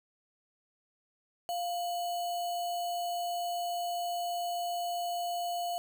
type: tone with sample-and-hold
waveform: sine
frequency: 698.5 Hz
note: F5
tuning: in tune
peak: -31 dBFS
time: 1.49-5.78 s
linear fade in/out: 0 ms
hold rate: 3675 Hz
effects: none